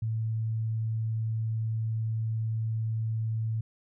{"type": "tone", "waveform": "sine", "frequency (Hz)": 111.4, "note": "A2", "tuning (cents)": 22, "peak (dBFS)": -27, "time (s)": [0.02, 3.61], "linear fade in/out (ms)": 5, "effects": []}